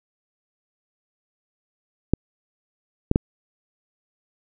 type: clicks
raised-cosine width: 3 ms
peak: -3 dBFS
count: 3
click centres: 2.136 / 3.114 / 3.159 s
effects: none